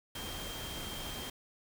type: tone in noise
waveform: sine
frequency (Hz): 3182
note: G7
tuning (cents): +25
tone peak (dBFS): -45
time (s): 0.15-1.3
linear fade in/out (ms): 5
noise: pink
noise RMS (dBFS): -42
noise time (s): 0.15-1.3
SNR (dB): -6
effects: none